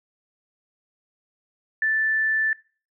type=tone; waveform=sine; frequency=1760 Hz; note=A6; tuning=in tune; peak=-19 dBFS; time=1.82-2.53 s; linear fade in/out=2 ms; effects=noise-tail reverb RT60 0.4 s tail -22 dB re dry